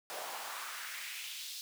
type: noise with high-pass filter sweep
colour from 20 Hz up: pink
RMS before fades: -43 dBFS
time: 0.1-1.61 s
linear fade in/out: 0 ms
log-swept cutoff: 570 to 4300 Hz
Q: 2
effects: none